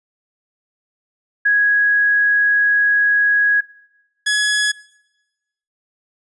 sine / sawtooth tone pair in turn, 1661.2 / 1686.3 Hz, G#6 / G#6, 0 / +26 cents, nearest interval unison, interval 26 cents, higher second, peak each -11 dBFS, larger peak neither, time 1.45-3.61 / 4.26-4.72 s, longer first, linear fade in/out 10 ms, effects noise-tail reverb RT60 1.0 s tail -22 dB re dry + resampled to 24000 Hz

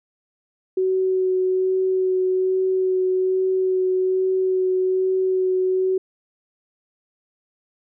sine tone with vibrato, 373.8 Hz, F#4, 18 cents sharp, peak -17 dBFS, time 0.77-5.98 s, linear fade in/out 5 ms, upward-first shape sine, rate 1.2 Hz, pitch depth 11 cents each way, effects none

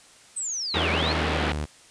sine linear two-way sweep, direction down then up, 8372 to 2153 to 4443 Hz, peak -27 dBFS, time 0.36-1.13 s, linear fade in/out 10 ms, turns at 0.9 s
pink band-pass noise, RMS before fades -27 dBFS, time 0.74-1.52 s, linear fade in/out 2 ms, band 210 to 3600 Hz, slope 24 dB/octave
sawtooth tone with pitch glide, 82.41 to 75.14 Hz, E2 to D2, 0 to +40 cents, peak -23 dBFS, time 0.74-1.66 s, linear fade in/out 20 ms, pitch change -160 cents, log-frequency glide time 0.86-1.42 s
effects white hiss -52 dBFS RMS until 1.9 s + resampled to 22050 Hz

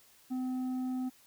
sine tone with tanh clipping, 255.6 Hz, C4, 40 cents flat, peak -33 dBFS, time 0.3-1.1 s, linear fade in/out 20 ms, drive 6 dB, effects white hiss -62 dBFS RMS until 1.26 s

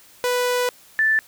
sawtooth / sine tone pair in turn, 493.9 / 1760.1 Hz, B4 / A6, 0 / 0 cents, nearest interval octave + minor seventh, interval 2200 cents, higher second, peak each -15 dBFS, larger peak neither, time 0.24-0.69 / 0.99-1.19 s, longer first, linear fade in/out 0 ms, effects white hiss -50 dBFS RMS until 1.27 s

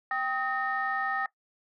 sine tone cluster, 783 / 1265 / 1834 Hz, G5 / D#6 / A#6, -2 / +28 / -29 cents, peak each -31 dBFS, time 0.11-1.26 s, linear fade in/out 2 ms, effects noise-tail reverb RT60 0.1 s tail -19 dB re dry + tanh soft clip ceiling -19 dBFS

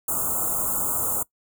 white band-stop noise, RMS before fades -25 dBFS, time 0.08-1.23 s, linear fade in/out 5 ms, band 1400 to 6900 Hz, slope 96 dB/octave, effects noise-tail reverb RT60 0.1 s tail -21 dB re dry

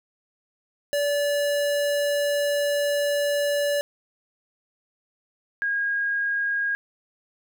square / sine tone pair in turn, 577 / 1632 Hz, D5 / G#6, -31 / -31 cents, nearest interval octave + tritone, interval 1800 cents, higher second, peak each -22 dBFS, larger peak neither, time 0.93-3.81 / 5.62-6.75 s, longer first, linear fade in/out 0 ms, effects none

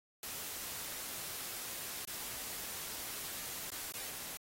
white noise with dropouts, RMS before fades -43 dBFS, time 0.23-4.37 s, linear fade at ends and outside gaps 1 ms, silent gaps 2.051-2.075 / 3.703-3.718 / 3.922-3.939 s, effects AAC 48 kbps

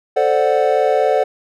triangle chord, D dominant seventh, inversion second, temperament equal, 440 / 523.3 / 587.3 / 740 Hz, A4 / C5 / D5 / F#5, 0 / 0 / 0 / 0 cents, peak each -16 dBFS, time 0.16-1.24 s, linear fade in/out 10 ms, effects none

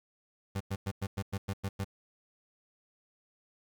30% pulse tone bursts, 98 Hz, G2, in tune, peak -29 dBFS, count 9, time 0.55-1.845 s, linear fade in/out 10 ms, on 55 ms, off 100 ms, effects 11-bit

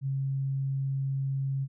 sine tone, 135.9 Hz, C#3, 34 cents flat, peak -27 dBFS, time 0.01-1.68 s, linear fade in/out 50 ms, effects none

